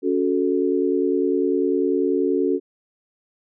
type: chord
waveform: sine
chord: F# minor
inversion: second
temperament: equal with one note detuned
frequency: 280.2 / 370 / 440 Hz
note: C#4 / F#4 / A4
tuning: +19 / 0 / 0 cents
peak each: -22 / -21 / -23 dBFS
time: 0.02-2.6 s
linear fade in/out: 50 ms
effects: none